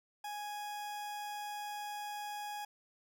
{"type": "tone", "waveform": "40% pulse", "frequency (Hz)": 830.6, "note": "G#5", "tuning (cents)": 0, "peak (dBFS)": -39, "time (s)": [0.24, 2.65], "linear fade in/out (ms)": 5, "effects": []}